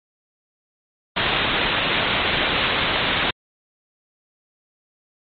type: low-pass noise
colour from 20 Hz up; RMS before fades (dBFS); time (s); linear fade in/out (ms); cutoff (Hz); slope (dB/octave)
white; -21; 1.16-3.31; 10; 3800; 96
effects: MP3 32 kbps